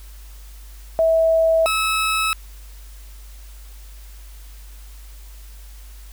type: tone pair in turn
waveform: sine / 20% pulse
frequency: 651 / 1296.4 Hz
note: E5 / E6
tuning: -22 / -29 cents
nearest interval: octave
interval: 1193 cents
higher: second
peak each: -13 dBFS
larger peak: neither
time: 0.99-1.66 / 1.66-2.33 s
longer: neither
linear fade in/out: 0 ms
effects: added 50 Hz sine -37 dBFS peak until 6.12 s + white hiss -49 dBFS RMS until 6.12 s